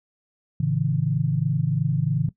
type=tone cluster; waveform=sine; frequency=111.1 / 139 / 162 Hz; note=A2 / C#3 / E3; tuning=+17 / +5 / -30 cents; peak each=-28 / -22 / -24 dBFS; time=0.6-2.29 s; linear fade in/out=5 ms; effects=noise-tail reverb RT60 0.1 s tail -17 dB re dry